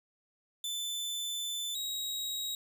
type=tone pair in turn; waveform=sawtooth; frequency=3520 / 3813 Hz; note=A7 / A#7; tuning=0 / +38 cents; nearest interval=minor second; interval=138 cents; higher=second; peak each=-31 / -31 dBFS; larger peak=neither; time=0.64-1.75 / 1.75-2.55 s; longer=first; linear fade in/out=2 ms; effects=none